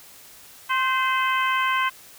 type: harmonic tone with a mistuned harmonic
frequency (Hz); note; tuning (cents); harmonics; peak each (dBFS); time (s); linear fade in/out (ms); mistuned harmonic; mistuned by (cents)
515; C5; -28; 2 / 3 / 4 / 5 / 6; -22 / -26 / -28 / -30 / -32; 0.69-1.9; 20; 2; +36
effects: white hiss -47 dBFS RMS until 2.18 s